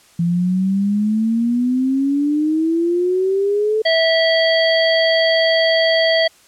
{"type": "exponential sweep", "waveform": "sine", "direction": "up", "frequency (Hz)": [168.3, 440], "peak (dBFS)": -14, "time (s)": [0.19, 3.82], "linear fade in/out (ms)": 5}
{"type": "harmonic tone", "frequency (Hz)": 653, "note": "E5", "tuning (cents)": -17, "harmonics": [1, 3, 5, 7], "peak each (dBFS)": [-14, -19, -21, -22], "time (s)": [3.85, 6.28], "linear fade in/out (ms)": 10}
{"effects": ["white hiss -50 dBFS RMS until 6.47 s", "low-pass 10000 Hz 12 dB/octave"]}